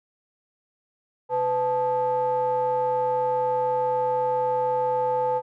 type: ring-modulated tone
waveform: triangle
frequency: 185 Hz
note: F#3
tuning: in tune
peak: -16 dBFS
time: 1.29-5.42 s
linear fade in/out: 50 ms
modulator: 688 Hz
effects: none